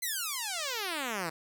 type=exponential sweep; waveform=5% pulse; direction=down; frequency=2093 to 155.56 Hz; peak=-21 dBFS; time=0.02-1.3 s; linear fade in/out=10 ms; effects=none